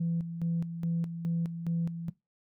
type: tone with tremolo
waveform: sine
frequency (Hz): 167.8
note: E3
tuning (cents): +31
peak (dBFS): -26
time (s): 0-2.1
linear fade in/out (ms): 10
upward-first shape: square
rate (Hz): 2.4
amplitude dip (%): 65
effects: noise-tail reverb RT60 0.2 s tail -21 dB re dry + tanh soft clip ceiling -23 dBFS